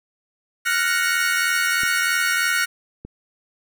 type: chord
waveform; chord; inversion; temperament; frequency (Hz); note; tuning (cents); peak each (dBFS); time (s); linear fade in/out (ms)
40% pulse; Gb major seventh; third; equal; 1396.9 / 1480 / 1864.7 / 2217; F6 / Gb6 / Bb6 / Db7; 0 / 0 / 0 / 0; -23 / -22 / -24 / -25; 0.65-2.66; 20
type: clicks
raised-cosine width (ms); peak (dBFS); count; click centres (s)
3; -22; 2; 1.834 / 3.05
effects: none